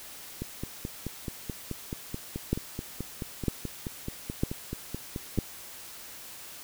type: two click trains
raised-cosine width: 3 ms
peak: -12 / -20 dBFS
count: 4 / 24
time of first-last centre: 2.53-5.387 / 0.42-5.377 s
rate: 1.05 / 4.64 Hz
effects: white hiss -45 dBFS RMS until 6.63 s